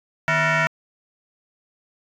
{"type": "tone with frequency modulation", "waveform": "sine", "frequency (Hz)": 249.3, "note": "B3", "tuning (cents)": 16, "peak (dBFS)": -14, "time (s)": [0.28, 0.67], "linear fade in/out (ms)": 0, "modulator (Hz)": 405, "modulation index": 5.3, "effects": ["tanh soft clip ceiling -16 dBFS"]}